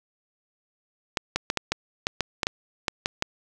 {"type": "clicks", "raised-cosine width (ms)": 0.2, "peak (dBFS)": -6, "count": 12, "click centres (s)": [1.172, 1.36, 1.501, 1.573, 1.72, 2.069, 2.207, 2.432, 2.469, 2.882, 3.059, 3.224], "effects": []}